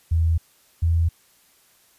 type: tone pair in turn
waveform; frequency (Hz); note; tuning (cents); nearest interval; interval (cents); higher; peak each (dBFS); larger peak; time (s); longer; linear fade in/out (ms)
sine; 82 / 83.14; E2 / E2; -9 / +15; unison; 24; second; -16; neither; 0.11-0.38 / 0.82-1.09; neither; 10
effects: white hiss -58 dBFS RMS until 1.98 s + resampled to 32000 Hz